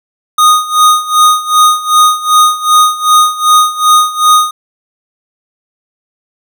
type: tone with tremolo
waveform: square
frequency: 1238 Hz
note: D#6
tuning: 9 cents flat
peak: -3 dBFS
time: 0.38-4.51 s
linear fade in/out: 5 ms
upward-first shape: sine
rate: 2.6 Hz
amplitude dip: 85%
effects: none